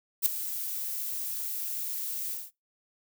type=noise with ADSR envelope; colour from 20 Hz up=violet; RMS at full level=-21 dBFS; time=0.22-2.51 s; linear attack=41 ms; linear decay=4 ms; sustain=-13 dB; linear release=190 ms; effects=noise-tail reverb RT60 0.2 s tail -22 dB re dry